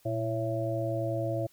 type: harmonic tone with a mistuned harmonic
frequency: 111.2 Hz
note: A2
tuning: 19 cents sharp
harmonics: 1 / 3 / 5 / 6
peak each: -32 / -35 / -34 / -34 dBFS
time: 0.05-1.47 s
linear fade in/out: 10 ms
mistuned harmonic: 1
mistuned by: +100 cents
effects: white hiss -63 dBFS RMS until 1.52 s